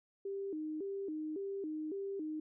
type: tone with vibrato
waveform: sine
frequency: 349.2 Hz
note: F4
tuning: in tune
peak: -37 dBFS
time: 0.25-2.4 s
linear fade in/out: 5 ms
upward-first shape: square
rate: 1.8 Hz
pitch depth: 210 cents each way
effects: none